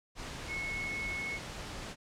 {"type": "tone in noise", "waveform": "sine", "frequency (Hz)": 2191, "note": "C#7", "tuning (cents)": -21, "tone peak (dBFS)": -35, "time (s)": [0.47, 1.4], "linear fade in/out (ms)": 50, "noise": "pink", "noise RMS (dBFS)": -42, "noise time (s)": [0.15, 1.96], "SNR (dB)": 4, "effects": ["low-pass 7000 Hz 12 dB/octave"]}